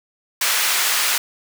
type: high-pass noise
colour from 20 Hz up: pink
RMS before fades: -19 dBFS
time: 0.41-1.18 s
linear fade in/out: 5 ms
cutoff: 1400 Hz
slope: 12 dB/octave
effects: none